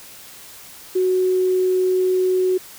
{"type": "tone", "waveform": "sine", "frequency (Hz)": 370, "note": "F#4", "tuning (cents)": 0, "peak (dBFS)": -15, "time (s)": [0.95, 2.58], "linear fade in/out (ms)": 10, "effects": ["white hiss -41 dBFS RMS until 2.78 s"]}